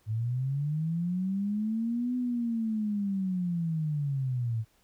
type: linear two-way sweep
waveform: sine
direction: up then down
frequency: 105.4 to 251 to 108.7 Hz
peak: -27 dBFS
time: 0.06-4.65 s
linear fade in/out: 50 ms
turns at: 2.16 s
effects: pink hiss -67 dBFS RMS until 4.83 s